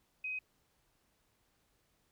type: tone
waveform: sine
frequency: 2519 Hz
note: D#7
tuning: 21 cents sharp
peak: -36 dBFS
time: 0.24-0.39 s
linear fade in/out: 5 ms
effects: pink hiss -75 dBFS RMS until 2.11 s